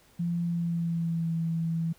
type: tone with pitch glide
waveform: sine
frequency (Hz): 171.5 to 164.7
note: F3 to E3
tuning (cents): -31 to -1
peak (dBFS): -26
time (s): 0.19-1.93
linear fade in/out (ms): 10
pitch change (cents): -70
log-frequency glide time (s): 0.43-1.33
effects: pink hiss -60 dBFS RMS until 1.98 s